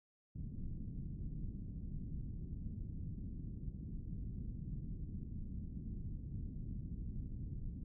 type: low-pass noise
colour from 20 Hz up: pink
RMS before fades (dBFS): -44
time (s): 0.35-7.84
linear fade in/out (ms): 5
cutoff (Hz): 230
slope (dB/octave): 24
effects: none